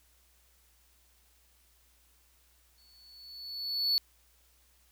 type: tone with exponential growth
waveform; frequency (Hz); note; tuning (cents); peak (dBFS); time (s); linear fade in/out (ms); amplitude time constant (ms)
triangle; 4435; C#8; 0; -22; 2.78-3.98; 0; 260
effects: added 60 Hz sine -67 dBFS peak until 4.91 s + white hiss -67 dBFS RMS until 4.91 s